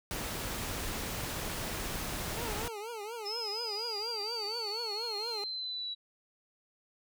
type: noise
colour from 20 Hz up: pink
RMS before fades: -37 dBFS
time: 0.11-2.68 s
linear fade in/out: 0 ms
type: tone with vibrato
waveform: 25% pulse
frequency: 440 Hz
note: A4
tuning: in tune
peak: -35 dBFS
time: 2.37-5.44 s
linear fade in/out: 2 ms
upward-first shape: triangle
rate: 4.2 Hz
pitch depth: 170 cents each way
type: exponential sweep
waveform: sine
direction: down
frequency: 5210 to 3902 Hz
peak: -35 dBFS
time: 3.25-5.95 s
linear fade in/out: 20 ms
effects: none

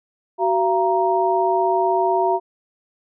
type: tone cluster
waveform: sine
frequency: 377.3 / 684 / 936 Hz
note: F#4 / F5 / A#5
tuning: +34 / -36 / +7 cents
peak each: -20 dBFS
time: 0.38-2.4 s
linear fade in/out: 50 ms
effects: none

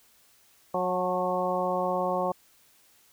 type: harmonic tone with a mistuned harmonic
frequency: 182.4 Hz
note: F#3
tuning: 24 cents flat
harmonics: 1 / 2 / 3 / 4 / 5 / 6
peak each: -35 / -34 / -29 / -31 / -33 / -33 dBFS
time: 0.74-2.32 s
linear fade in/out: 5 ms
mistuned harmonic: 5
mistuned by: -39 cents
effects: white hiss -61 dBFS RMS until 3.12 s

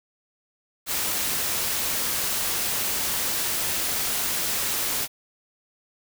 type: noise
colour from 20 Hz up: white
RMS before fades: -26 dBFS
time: 0.86-5.08 s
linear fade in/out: 50 ms
effects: none

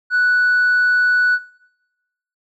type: tone with tanh clipping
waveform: triangle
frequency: 1480 Hz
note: F#6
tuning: in tune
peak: -13 dBFS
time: 0.1-1.39 s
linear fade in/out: 50 ms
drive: 6 dB
effects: noise-tail reverb RT60 1.0 s tail -21 dB re dry

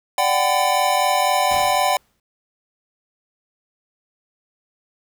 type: chord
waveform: square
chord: G major seventh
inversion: second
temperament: equal with one note detuned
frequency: 587.3 / 740 / 784 / 1009.7 Hz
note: D5 / F#5 / G5 / B5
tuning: 0 / 0 / 0 / +38 cents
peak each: -24 / -21 / -22 / -23 dBFS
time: 0.18-1.97 s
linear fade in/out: 2 ms
type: noise with exponential decay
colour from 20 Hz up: pink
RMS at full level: -31 dBFS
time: 1.51-2.2 s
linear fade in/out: 2 ms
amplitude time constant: 150 ms
effects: none

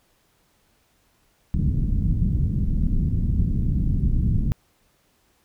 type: low-pass noise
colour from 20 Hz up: pink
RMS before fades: -21 dBFS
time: 1.54-4.52 s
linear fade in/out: 0 ms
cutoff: 210 Hz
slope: 24 dB/octave
effects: pink hiss -64 dBFS RMS until 5.44 s

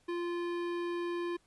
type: tone with hard clipping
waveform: sine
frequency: 346.8 Hz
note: F4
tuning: 12 cents flat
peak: -35 dBFS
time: 0.08-1.37 s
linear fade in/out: 10 ms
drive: 16 dB
effects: pink hiss -70 dBFS RMS until 1.46 s + resampled to 24000 Hz

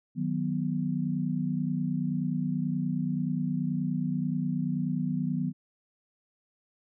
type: chord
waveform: sine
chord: B major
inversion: first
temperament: equal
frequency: 155.56 / 185 / 246.9 Hz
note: D#3 / F#3 / B3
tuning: 0 / 0 / 0 cents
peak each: -31 dBFS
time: 0.15-5.53 s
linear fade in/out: 50 ms
effects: none

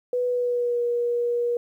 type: tone with pitch glide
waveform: sine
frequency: 493.9 to 478.5 Hz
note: B4 to A#4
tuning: 0 to +45 cents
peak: -21 dBFS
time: 0.13-1.57 s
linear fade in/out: 2 ms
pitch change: -55 cents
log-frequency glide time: 0.27-0.82 s
effects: 10-bit

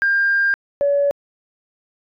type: tone pair in turn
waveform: sine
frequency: 1600 / 568 Hz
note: G6 / C#5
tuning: +35 / +42 cents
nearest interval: octave + tritone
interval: 1793 cents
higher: first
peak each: -13 dBFS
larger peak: neither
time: 0.02-0.54 / 0.81-1.11 s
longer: first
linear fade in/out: 0 ms
effects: tanh soft clip ceiling -9 dBFS

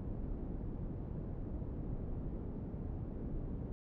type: low-pass noise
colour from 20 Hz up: pink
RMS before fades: -41 dBFS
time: 0-3.72 s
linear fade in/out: 0 ms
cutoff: 320 Hz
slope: 12 dB/octave
effects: none

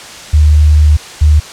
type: tone pair in turn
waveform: sine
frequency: 75.6 / 75.6 Hz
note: D#2 / D#2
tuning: -49 / -49 cents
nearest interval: unison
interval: 0 cents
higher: neither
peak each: -3 dBFS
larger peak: neither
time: 0.33-0.97 / 1.21-1.4 s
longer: first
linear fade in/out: 10 ms
effects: white hiss -29 dBFS RMS until 1.52 s + low-pass 7000 Hz 12 dB/octave

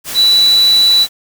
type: tone in noise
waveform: sine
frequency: 3953 Hz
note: B7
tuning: 1 cent sharp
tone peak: -6 dBFS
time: 0.14-1.07 s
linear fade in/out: 50 ms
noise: white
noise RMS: -23 dBFS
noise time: 0.04-1.09 s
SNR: +14 dB
effects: none

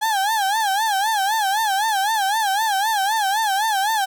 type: tone with vibrato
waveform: 35% pulse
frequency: 830 Hz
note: G#5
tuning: 1 cent flat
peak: -16 dBFS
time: 0.01-4.06 s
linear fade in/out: 20 ms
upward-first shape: sine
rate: 3.9 Hz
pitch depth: 140 cents each way
effects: none

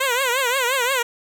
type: tone with vibrato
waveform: 10% pulse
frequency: 510 Hz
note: C5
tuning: 44 cents flat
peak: -10 dBFS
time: 0-1.03 s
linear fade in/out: 10 ms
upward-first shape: triangle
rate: 5.7 Hz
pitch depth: 160 cents each way
effects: none

